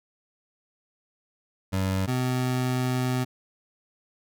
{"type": "tone pair in turn", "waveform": "25% pulse", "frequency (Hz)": [95.2, 127.08], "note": ["F#2", "B2"], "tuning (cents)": [50, 50], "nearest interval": "perfect fourth", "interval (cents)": 500, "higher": "second", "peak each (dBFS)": -20, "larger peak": "neither", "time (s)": [[1.72, 2.07], [2.07, 3.25]], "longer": "second", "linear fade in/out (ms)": 20, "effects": []}